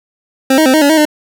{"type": "tone with pitch steps", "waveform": "25% pulse", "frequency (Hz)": [265.2, 314.5, 260.5, 312.4, 284.3, 316.7, 302.2], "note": ["C4", "D#4", "C4", "D#4", "C#4", "D#4", "D4"], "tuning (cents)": [23, 19, -7, 7, 44, 31, 50], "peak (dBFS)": -3, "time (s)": [0.5, 1.053], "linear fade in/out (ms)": 5, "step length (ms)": 79, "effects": []}